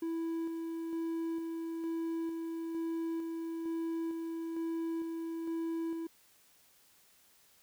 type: tone with tremolo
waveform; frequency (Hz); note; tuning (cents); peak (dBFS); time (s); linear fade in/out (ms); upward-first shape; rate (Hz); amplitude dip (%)
triangle; 329.6; E4; 0; -31; 0.02-6.07; 5; square; 1.1; 30
effects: white hiss -65 dBFS RMS until 7.62 s